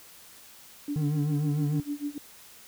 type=tone with tremolo; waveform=sine; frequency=290 Hz; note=D4; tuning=22 cents flat; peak=-27 dBFS; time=0.88-2.18 s; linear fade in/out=2 ms; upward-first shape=sine; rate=7 Hz; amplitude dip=95%
type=tone with vibrato; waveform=triangle; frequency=149.1 Hz; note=D3; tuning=27 cents sharp; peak=-23 dBFS; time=0.96-1.8 s; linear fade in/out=0 ms; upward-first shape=triangle; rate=6.7 Hz; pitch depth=72 cents each way
effects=white hiss -51 dBFS RMS until 2.67 s